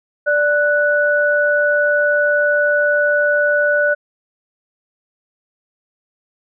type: tone pair together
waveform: sine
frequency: 587.3 / 1479.9 Hz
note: D5 / F#6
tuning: 0 / 0 cents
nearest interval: octave + major third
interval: 1600 cents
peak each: -15 dBFS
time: 0.26-3.95 s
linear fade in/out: 20 ms
effects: none